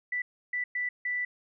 sine tone bursts at uneven times, 1975.5 Hz, B6, in tune, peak -28 dBFS, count 4, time 0.12-0.22 / 0.53-0.64 / 0.75-0.89 / 1.05-1.25 s, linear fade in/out 5 ms, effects none

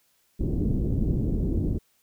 pink low-pass noise, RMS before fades -25 dBFS, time 0.39-1.79 s, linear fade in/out 20 ms, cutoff 340 Hz, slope 24 dB/octave, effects white hiss -67 dBFS RMS until 2.02 s

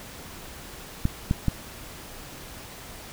clicks, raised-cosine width 5 ms, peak -9 dBFS, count 3, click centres 1.054 / 1.311 / 1.483 s, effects pink hiss -42 dBFS RMS until 3.12 s

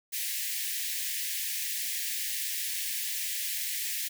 white high-pass noise, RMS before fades -33 dBFS, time 0.12-4.09 s, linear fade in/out 20 ms, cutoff 1700 Hz, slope 96 dB/octave, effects none

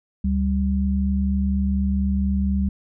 sine tone pair together, 71.86 / 196 Hz, D2 / G3, -37 / 0 cents, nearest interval octave + perfect fourth, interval 1737 cents, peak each -21 dBFS, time 0.24-2.69 s, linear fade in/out 5 ms, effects none

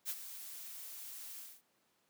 blue noise with ADSR envelope, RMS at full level -37 dBFS, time 0.05-1.62 s, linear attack 45 ms, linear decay 47 ms, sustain -11 dB, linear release 230 ms, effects pink hiss -75 dBFS RMS until 2.09 s + high-pass 200 Hz 12 dB/octave

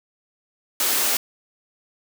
white high-pass noise, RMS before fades -21 dBFS, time 0.8-1.17 s, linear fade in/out 2 ms, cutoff 240 Hz, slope 24 dB/octave, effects none

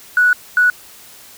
triangle tone bursts at uneven times, 1472 Hz, F#6, 9 cents flat, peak -5 dBFS, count 2, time 0.17-0.33 / 0.57-0.7 s, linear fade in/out 2 ms, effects tanh soft clip ceiling -7 dBFS + white hiss -41 dBFS RMS until 1.37 s

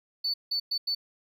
triangle tone bursts at uneven times, 4493 Hz, C#8, 23 cents sharp, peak -23 dBFS, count 4, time 0.24-0.34 / 0.51-0.6 / 0.71-0.78 / 0.87-0.95 s, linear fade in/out 10 ms, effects tanh soft clip ceiling -23 dBFS

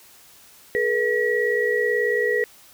sine tone cluster, 423.4 / 481.7 / 1920 Hz, G#4 / B4 / B6, +33 / -43 / -49 cents, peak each -23 dBFS, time 0.75-2.44 s, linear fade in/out 0 ms, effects white hiss -50 dBFS RMS until 2.73 s

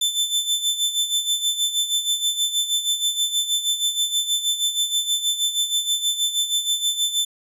sawtooth tone with tremolo, 3532 Hz, A7, 6 cents sharp, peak -14 dBFS, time 0.01-7.25 s, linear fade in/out 5 ms, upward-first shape sine, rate 6.3 Hz, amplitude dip 70%, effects resampled to 32000 Hz

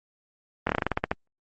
slowing click train, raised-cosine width 0.5 ms, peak -8 dBFS, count 11, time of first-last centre 0.67-1.115 s, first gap 23 ms, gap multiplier 1.14, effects Opus 24 kbps

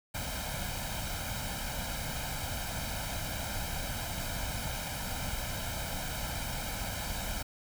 pink noise with comb filter, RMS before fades -36 dBFS, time 0.14-7.43 s, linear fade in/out 10 ms, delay 1.3 ms, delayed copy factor +0.75, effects none

